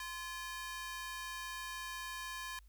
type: ring-modulated tone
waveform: sawtooth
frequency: 1378 Hz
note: F6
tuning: 24 cents flat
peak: -35 dBFS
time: 0-2.59 s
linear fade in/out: 2 ms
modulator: 337 Hz
effects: added 50 Hz sine -57 dBFS peak until 2.68 s + white hiss -75 dBFS RMS until 2.68 s